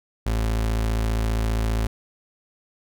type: tone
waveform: 35% pulse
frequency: 55 Hz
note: A1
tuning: in tune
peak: -19 dBFS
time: 0.26-1.87 s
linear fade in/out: 5 ms
effects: none